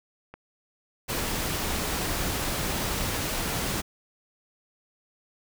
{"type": "click", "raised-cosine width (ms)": 0.5, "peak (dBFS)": -27, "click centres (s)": 0.34}
{"type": "noise", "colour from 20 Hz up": "pink", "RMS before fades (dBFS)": -29, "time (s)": [1.08, 3.82], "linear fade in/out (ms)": 20}
{"effects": []}